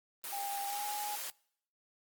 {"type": "high-pass noise", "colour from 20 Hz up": "white", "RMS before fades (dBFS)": -41, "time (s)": [0.24, 1.3], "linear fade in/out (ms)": 0, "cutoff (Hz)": 490, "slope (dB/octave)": 12}
{"type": "tone with pitch glide", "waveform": "sine", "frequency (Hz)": [800, 829.2], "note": ["G5", "G#5"], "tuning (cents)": [35, -3], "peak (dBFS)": -37, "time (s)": [0.32, 1.16], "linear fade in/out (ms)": 10, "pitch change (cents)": 62, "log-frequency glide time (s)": [0.66, 0.86]}
{"effects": ["noise-tail reverb RT60 0.7 s tail -26 dB re dry", "Opus 24 kbps"]}